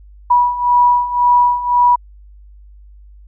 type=beating tone pair; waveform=sine; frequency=973 / 974.9 Hz; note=B5 / B5; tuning=-26 / -23 cents; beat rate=1.9 Hz; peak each=-15 / -11 dBFS; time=0.3-1.96 s; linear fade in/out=10 ms; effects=added 50 Hz sine -38 dBFS peak until 3.27 s